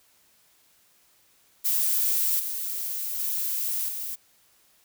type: noise with level steps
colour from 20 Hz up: violet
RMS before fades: -24 / -31 / -28 / -33 dBFS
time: 1.64-4.16 s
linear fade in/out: 20 ms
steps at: 2.39 / 3.19 / 3.88 s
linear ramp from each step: 10 ms
effects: white hiss -62 dBFS RMS until 4.84 s